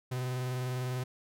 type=tone with vibrato; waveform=45% pulse; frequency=126.6 Hz; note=B2; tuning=43 cents sharp; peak=-32 dBFS; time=0.11-1.04 s; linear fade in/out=10 ms; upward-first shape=triangle; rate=20 Hz; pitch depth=49 cents each way; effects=none